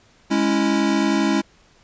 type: chord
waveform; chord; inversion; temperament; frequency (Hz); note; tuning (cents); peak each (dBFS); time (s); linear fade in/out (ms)
square; C# minor; second; equal; 207.7 / 277.2 / 329.6; G#3 / C#4 / E4; 0 / 0 / 0; -22; 0.3-1.42; 20
effects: pink hiss -55 dBFS RMS until 1.83 s + resampled to 16000 Hz